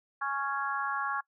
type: harmonic tone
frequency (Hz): 277.2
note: C#4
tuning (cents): 0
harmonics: 3 / 4 / 5 / 6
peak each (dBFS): -37 / -33 / -35 / -36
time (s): 0.21-1.21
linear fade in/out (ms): 10
effects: noise-tail reverb RT60 0.1 s tail -23 dB re dry